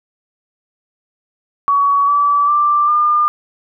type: tone with pitch steps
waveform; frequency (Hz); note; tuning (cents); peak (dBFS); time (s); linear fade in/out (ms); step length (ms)
sine; 1128 / 1153 / 1178.6 / 1204.8; C#6 / D6 / D6 / D6; +30 / -32 / +6 / +44; -10; 1.68-3.28; 0; 400
effects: none